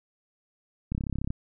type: click train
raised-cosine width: 5 ms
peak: -18 dBFS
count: 14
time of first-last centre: 0.92-1.305 s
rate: 33.8 Hz
effects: none